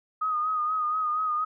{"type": "tone with vibrato", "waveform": "sine", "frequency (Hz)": 1244.5, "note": "D#6", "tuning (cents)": 0, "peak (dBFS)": -24, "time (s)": [0.21, 1.45], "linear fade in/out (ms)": 10, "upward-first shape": "sine", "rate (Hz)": 4.2, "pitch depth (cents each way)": 42, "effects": []}